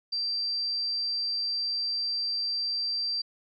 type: tone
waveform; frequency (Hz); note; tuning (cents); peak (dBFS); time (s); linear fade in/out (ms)
sine; 4699; D8; 0; -27; 0.12-3.22; 10
effects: none